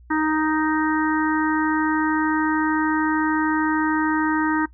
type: harmonic tone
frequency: 311.1 Hz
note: D#4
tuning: in tune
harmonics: 1 / 3 / 4 / 5 / 6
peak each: -20 / -25 / -29 / -28 / -30 dBFS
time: 0.1-4.66 s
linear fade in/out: 10 ms
effects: noise-tail reverb RT60 0.1 s tail -20 dB re dry + added 60 Hz sine -45 dBFS peak until 4.73 s